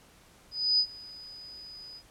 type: tone with ADSR envelope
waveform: sine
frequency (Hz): 4978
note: D#8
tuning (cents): 0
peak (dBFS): -20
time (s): 0.51-2.03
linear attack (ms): 280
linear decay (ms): 70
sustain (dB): -23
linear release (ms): 65
effects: pink hiss -58 dBFS RMS until 2.1 s + low-pass 12000 Hz 12 dB/octave